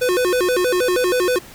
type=tone with vibrato; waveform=square; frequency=425.1 Hz; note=G#4; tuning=40 cents sharp; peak=-16 dBFS; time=0.01-1.39 s; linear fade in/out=10 ms; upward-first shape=square; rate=6.3 Hz; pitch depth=280 cents each way; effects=pink hiss -41 dBFS RMS until 1.54 s